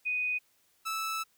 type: tone pair in turn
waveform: sine / sawtooth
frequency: 2489 / 1312.4 Hz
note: D#7 / E6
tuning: 0 / -8 cents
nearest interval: major seventh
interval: 1108 cents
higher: first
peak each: -28 dBFS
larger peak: neither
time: 0.05-0.39 / 0.85-1.24 s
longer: second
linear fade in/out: 20 ms
effects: white hiss -69 dBFS RMS until 1.37 s

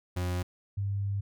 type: tone pair in turn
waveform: 40% pulse / sine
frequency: 89.6 / 99.73 Hz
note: F2 / G2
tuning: +45 / +30 cents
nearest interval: major second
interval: 185 cents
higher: second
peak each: -28 dBFS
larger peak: neither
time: 0.16-0.43 / 0.77-1.21 s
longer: second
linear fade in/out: 10 ms
effects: none

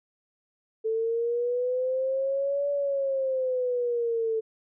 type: linear two-way sweep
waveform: sine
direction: up then down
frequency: 440 to 573 to 440 Hz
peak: -24 dBFS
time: 0.84-4.41 s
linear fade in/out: 20 ms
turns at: 2.7 s
effects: none

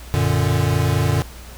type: chord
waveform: square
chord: Gb augmented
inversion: none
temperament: equal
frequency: 92.5 / 116.54 / 146.83 Hz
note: Gb2 / Bb2 / D3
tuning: 0 / 0 / 0 cents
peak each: -21 dBFS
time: 0.14-1.22 s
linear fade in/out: 0 ms
effects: added 60 Hz sine -36 dBFS peak until 1.57 s + pink hiss -41 dBFS RMS until 1.57 s

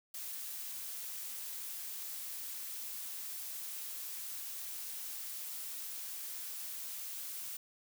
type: noise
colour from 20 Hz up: blue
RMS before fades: -43 dBFS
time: 0.14-7.57 s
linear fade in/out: 5 ms
effects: none

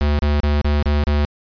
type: tone bursts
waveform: square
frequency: 73.42 Hz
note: D2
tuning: in tune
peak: -15 dBFS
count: 6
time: 0.01-1.25 s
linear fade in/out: 0 ms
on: 180 ms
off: 32 ms
effects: resampled to 11025 Hz

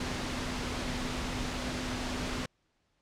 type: tone in noise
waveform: sine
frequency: 250.5 Hz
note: B3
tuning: 25 cents sharp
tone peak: -40 dBFS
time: 0-2.46 s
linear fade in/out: 5 ms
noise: pink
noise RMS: -35 dBFS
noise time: 0-2.46 s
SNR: -8 dB
effects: pink hiss -75 dBFS RMS until 3.01 s + low-pass 6000 Hz 12 dB/octave

